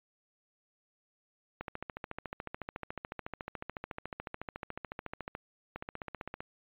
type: two click trains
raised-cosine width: 0.5 ms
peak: -24 / -23 dBFS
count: 11 / 53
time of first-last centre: 5.76-6.405 / 1.61-5.351 s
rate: 15.5 / 13.9 Hz
effects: resampled to 8000 Hz